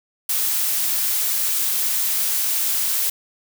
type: noise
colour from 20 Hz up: blue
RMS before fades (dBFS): -21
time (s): 0.29-3.1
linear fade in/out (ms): 5
effects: none